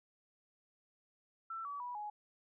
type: tone with pitch steps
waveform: sine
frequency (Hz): 1336 / 1143.1 / 978 / 836.8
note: E6 / D6 / B5 / G#5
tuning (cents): +23 / -47 / -17 / +13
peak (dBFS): -40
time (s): 1.5-2.1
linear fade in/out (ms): 5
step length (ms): 150
effects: none